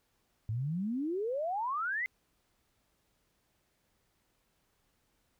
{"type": "exponential sweep", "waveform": "sine", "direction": "up", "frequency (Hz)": [103.83, 2093], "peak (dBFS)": -31, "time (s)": [0.49, 2.06], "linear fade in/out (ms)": 0, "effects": ["pink hiss -75 dBFS RMS until 5.39 s"]}